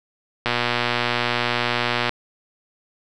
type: click train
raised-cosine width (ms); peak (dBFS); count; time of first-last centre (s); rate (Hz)
0.3; -4; 197; 0.46-2.093; 120
effects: none